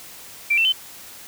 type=tone with pitch steps; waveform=sine; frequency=2349 / 2683 / 3064 Hz; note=D7 / E7 / G7; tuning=0 / +30 / -40 cents; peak=-15 dBFS; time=0.5-0.725 s; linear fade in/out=10 ms; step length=75 ms; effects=white hiss -41 dBFS RMS until 1.27 s